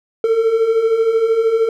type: beating tone pair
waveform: triangle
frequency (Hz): 440 / 453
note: A4 / A#4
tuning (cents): 0 / -50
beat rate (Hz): 13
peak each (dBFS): -18 / -11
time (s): 0.24-1.69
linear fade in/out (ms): 2
effects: none